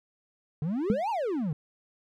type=exponential two-way sweep; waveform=triangle; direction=up then down; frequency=140.7 to 960 to 140.7 Hz; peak=-25 dBFS; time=0.62-1.53 s; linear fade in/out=2 ms; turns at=1.1 s
type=tone with exponential decay; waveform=sine; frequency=207.7 Hz; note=G#3; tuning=in tune; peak=-17 dBFS; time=0.9-1.03 s; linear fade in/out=0 ms; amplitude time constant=27 ms
effects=none